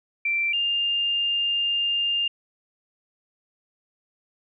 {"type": "tone pair in turn", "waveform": "sine", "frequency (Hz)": [2349, 2806], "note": ["D7", "F7"], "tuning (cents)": [0, 8], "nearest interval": "minor third", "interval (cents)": 308, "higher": "second", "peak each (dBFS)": -21, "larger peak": "neither", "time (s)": [[0.25, 0.53], [0.53, 2.28]], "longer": "second", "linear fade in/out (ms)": 5, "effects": []}